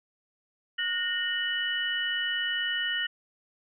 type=tone cluster; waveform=sine; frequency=1447 / 1848 / 2959 Hz; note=F#6 / A#6 / F#7; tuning=-39 / -16 / -1 cents; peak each=-35 / -30 / -30 dBFS; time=0.78-3.07 s; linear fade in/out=10 ms; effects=none